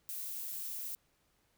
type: noise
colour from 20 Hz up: violet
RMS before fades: -41 dBFS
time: 0.09-0.95 s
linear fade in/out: 0 ms
effects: pink hiss -74 dBFS RMS until 1.57 s